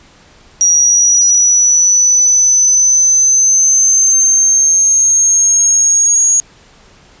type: linear sweep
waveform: sine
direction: up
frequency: 5750 to 6645 Hz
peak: -6 dBFS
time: 0.61-6.4 s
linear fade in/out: 0 ms
effects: pink hiss -44 dBFS RMS until 7.2 s + resampled to 16000 Hz